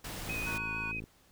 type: noise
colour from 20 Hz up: pink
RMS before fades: -41 dBFS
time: 0.04-0.58 s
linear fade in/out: 5 ms
type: click train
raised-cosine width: 3 ms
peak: -31 dBFS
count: 42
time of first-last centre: 0.29-1.04 s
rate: 54.7 Hz
type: tone with vibrato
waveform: sine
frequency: 2505 Hz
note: D#7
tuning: 11 cents sharp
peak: -35 dBFS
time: 0.29-1 s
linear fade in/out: 5 ms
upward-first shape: triangle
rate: 6.5 Hz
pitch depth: 23 cents each way
type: chord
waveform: triangle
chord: F# major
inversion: first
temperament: equal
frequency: 932.3 / 1108.7 / 1480 Hz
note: A#5 / C#6 / F#6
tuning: 0 / 0 / 0 cents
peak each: -44 / -44 / -40 dBFS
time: 0.46-0.92 s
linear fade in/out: 10 ms
effects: pink hiss -64 dBFS RMS until 1.31 s